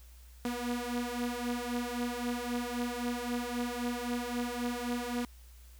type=beating tone pair; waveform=sawtooth; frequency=240 / 243.8 Hz; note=B3 / B3; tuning=-49 / -22 cents; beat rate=3.8 Hz; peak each=-33 / -31 dBFS; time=0.45-5.25 s; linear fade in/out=2 ms; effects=added 60 Hz sine -51 dBFS peak until 5.79 s + white hiss -62 dBFS RMS until 5.79 s